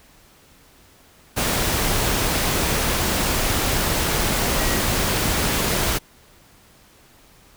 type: tone in noise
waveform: sine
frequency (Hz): 1912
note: A#6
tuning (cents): +43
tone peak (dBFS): -30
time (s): 4.58-4.81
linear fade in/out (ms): 20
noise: pink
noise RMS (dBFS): -21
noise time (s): 1.36-5.99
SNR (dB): -12
effects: pink hiss -52 dBFS RMS until 7.56 s